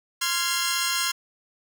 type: chord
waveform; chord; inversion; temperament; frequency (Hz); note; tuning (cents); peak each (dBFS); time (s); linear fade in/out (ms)
10% pulse; F minor; second; equal with one note detuned; 1046.5 / 1383.3 / 1661.2; C6 / F6 / Ab6; 0 / -17 / 0; -19 / -19 / -20; 0.21-1.12; 10
effects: none